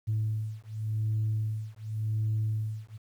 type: beating tone pair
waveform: sine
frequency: 108.3 / 109.19 Hz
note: A2 / A2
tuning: -27 / -13 cents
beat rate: 0.89 Hz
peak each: -30 dBFS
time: 0.07-2.98 s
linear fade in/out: 20 ms
effects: tanh soft clip ceiling -22 dBFS + 10-bit